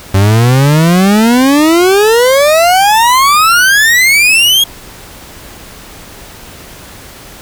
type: exponential sweep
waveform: 40% pulse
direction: up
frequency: 94.4 to 3322 Hz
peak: -4 dBFS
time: 0.14-4.64 s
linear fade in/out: 5 ms
effects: pink hiss -32 dBFS RMS until 7.41 s